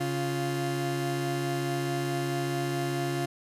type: tone pair together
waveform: 30% pulse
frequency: 138.59 / 348.8 Hz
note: C#3 / F4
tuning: 0 / -2 cents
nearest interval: octave + major third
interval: 1598 cents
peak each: -28 dBFS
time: 0-3.26 s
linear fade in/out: 10 ms
effects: resampled to 32000 Hz